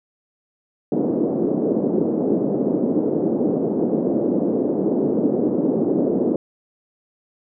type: band-pass noise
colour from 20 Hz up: pink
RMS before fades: -20 dBFS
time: 0.92-6.36 s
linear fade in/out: 2 ms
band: 220 to 470 Hz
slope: 24 dB/octave
effects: none